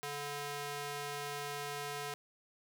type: tone with high-pass filter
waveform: square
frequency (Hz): 144.5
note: D3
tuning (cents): -28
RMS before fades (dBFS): -41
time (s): 0.03-2.14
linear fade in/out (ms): 0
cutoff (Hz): 470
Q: 0.54
effects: none